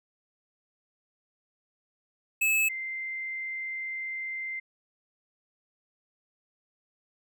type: tone pair in turn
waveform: square / sine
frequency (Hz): 2600 / 2085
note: E7 / C7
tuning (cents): -24 / -7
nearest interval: major third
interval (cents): 383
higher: first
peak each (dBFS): -23 / -32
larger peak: first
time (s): 2.41-2.69 / 2.69-4.6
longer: second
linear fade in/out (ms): 10
effects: none